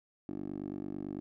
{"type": "tone with band-pass filter", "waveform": "10% pulse", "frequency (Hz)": 49, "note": "G1", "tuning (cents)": 0, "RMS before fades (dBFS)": -40, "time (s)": [0.29, 1.2], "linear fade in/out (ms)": 0, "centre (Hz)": 310, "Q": 3, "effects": []}